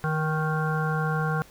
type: harmonic tone with a mistuned harmonic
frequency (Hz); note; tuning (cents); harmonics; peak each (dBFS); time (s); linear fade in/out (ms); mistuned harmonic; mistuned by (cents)
155.56; D#3; 0; 1 / 3 / 5 / 7 / 9 / 10; -25 / -33 / -33 / -34 / -32 / -37; 0.04-1.42; 0; 3; +21
effects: pink hiss -52 dBFS RMS until 1.5 s